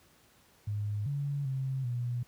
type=tone with pitch steps; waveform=sine; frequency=103.9 / 142.1 / 133 / 121.6 Hz; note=G#2 / C#3 / C3 / B2; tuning=+1 / +43 / +29 / -26 cents; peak=-30 dBFS; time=0.67-2.23 s; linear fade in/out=5 ms; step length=390 ms; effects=pink hiss -63 dBFS RMS until 2.27 s + high-pass 60 Hz 12 dB/octave